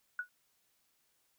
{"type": "tone with exponential decay", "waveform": "sine", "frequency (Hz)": 1466, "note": "F#6", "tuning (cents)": -16, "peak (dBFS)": -30, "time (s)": [0.19, 0.29], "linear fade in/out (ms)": 2, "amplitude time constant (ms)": 20, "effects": ["white hiss -75 dBFS RMS until 1.38 s"]}